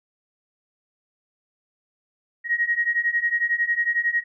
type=beating tone pair; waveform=sine; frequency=1881 / 1892 Hz; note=A#6 / A#6; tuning=+15 / +25 cents; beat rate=11 Hz; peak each=-24 / -22 dBFS; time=2.44-4.24 s; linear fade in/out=50 ms; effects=none